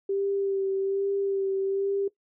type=tone with vibrato; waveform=sine; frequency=392 Hz; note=G4; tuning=in tune; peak=-24 dBFS; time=0.09-2.08 s; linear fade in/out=5 ms; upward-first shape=sine; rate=1.2 Hz; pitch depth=22 cents each way; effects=noise-tail reverb RT60 0.1 s tail -18 dB re dry